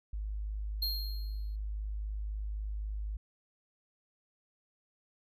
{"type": "tone", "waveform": "sine", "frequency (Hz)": 51.91, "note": "G#1", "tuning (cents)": 0, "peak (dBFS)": -34, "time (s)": [0.13, 3.17], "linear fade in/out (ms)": 5}
{"type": "tone with exponential decay", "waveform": "square", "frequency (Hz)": 4225, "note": "C8", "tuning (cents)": 16, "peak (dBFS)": -30, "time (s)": [0.82, 1.56], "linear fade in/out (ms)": 5, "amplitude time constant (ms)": 160}
{"effects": []}